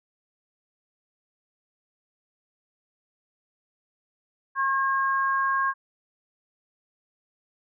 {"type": "tone pair together", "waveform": "sine", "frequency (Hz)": [1081.6, 1619], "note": ["C#6", "G#6"], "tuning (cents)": [-43, -45], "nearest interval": "perfect fifth", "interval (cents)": 698, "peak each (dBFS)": [-23, -26], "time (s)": [4.55, 5.74], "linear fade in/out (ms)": 50, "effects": []}